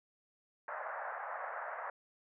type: band-pass noise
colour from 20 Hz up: pink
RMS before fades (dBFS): -42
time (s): 0.68-1.9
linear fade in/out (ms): 2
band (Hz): 580 to 1800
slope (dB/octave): 48
effects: none